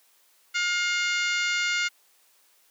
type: harmonic tone with a mistuned harmonic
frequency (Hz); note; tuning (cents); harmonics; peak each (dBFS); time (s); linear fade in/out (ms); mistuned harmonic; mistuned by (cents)
710; F5; +28; 2 / 3 / 4 / 5 / 6 / 7 / 8 / 9 / 10; -28 / -27 / -32 / -36 / -37 / -38 / -41 / -41 / -39; 0.54-1.89; 20; 7; -43
effects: white hiss -62 dBFS RMS until 2.7 s + high-pass 400 Hz 12 dB/octave